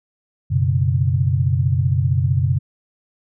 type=chord; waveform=sine; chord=F# suspended fourth; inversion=none; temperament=just; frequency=92.5 / 123.33 / 138.75 Hz; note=F#2 / B2 / C#3; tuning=0 / -2 / +2 cents; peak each=-19 dBFS; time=0.5-2.59 s; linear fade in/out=20 ms; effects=none